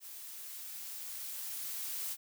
blue noise with level ramp, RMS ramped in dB -48 to -38 dBFS, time 0-2.17 s, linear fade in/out 50 ms, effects none

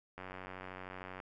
click train, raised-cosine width 0.5 ms, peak -30 dBFS, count 96, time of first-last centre 0.18-1.202 s, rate 93 Hz, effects none

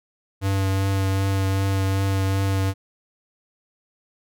square tone with vibrato, 96.9 Hz, G2, 20 cents flat, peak -20 dBFS, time 0.41-2.74 s, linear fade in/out 50 ms, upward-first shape triangle, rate 2.6 Hz, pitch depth 17 cents each way, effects none

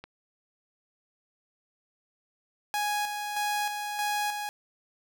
click, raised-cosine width 0.3 ms, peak -26 dBFS, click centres 0.04 s
sawtooth tone with tremolo, 830.6 Hz, G#5, in tune, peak -23 dBFS, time 2.74-4.49 s, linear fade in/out 0 ms, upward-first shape square, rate 1.6 Hz, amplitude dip 45%
effects none

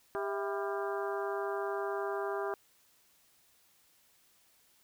harmonic tone with a mistuned harmonic, 199 Hz, G3, 26 cents sharp, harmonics 2 / 3 / 4 / 5 / 6 / 7 / 8, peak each -35 / -40 / -42 / -43 / -42 / -46 / -46 dBFS, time 0.15-2.54 s, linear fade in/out 0 ms, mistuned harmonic 3, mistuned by +150 cents, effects white hiss -67 dBFS RMS until 4.83 s

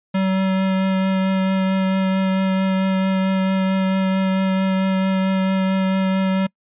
square tone with vibrato, 190.2 Hz, F#3, 48 cents sharp, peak -17 dBFS, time 0.14-6.47 s, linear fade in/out 10 ms, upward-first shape triangle, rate 4.5 Hz, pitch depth 12 cents each way, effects noise-tail reverb RT60 0.1 s tail -26 dB re dry + resampled to 8000 Hz

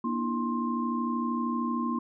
sine tone cluster, 237.4 / 297.7 / 330.6 / 1056 Hz, A#3 / D4 / E4 / C6, +32 / +24 / +5 / +16 cents, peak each -29 / -37 / -36 / -32 dBFS, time 0.04-1.99 s, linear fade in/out 5 ms, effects none

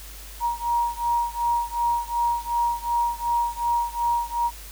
sine beating tone pair, 945 / 947.7 Hz, A#5 / A#5, +23 / +28 cents, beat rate 2.7 Hz, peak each -24 / -25 dBFS, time 0.4-4.51 s, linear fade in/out 50 ms, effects added 50 Hz sine -40 dBFS peak until 4.71 s + white hiss -43 dBFS RMS until 4.71 s

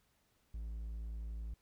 triangle tone, 55.5 Hz, A1, 16 cents sharp, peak -38 dBFS, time 0.54-1.54 s, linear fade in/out 5 ms, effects pink hiss -75 dBFS RMS until 1.61 s

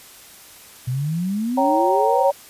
sine exponential sweep, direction up, 121.6 to 582 Hz, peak -20 dBFS, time 0.87-2.32 s, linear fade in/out 10 ms
sine chord, G diminished, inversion second, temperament equal with one note detuned, 554.4 / 771.9 / 932.3 Hz, Db5 / G5 / Bb5, 0 / -27 / 0 cents, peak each -20 dBFS, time 1.57-2.31 s, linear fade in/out 10 ms
effects white hiss -44 dBFS RMS until 2.49 s + resampled to 32000 Hz

